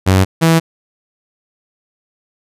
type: tone pair in turn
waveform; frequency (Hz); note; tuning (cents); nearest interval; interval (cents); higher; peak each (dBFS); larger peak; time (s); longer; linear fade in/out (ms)
sawtooth; 94.5 / 163.78; F#2 / E3; +37 / -11; minor seventh; 952; second; -4; neither; 0.06-0.25 / 0.41-0.6; neither; 20
effects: resampled to 32000 Hz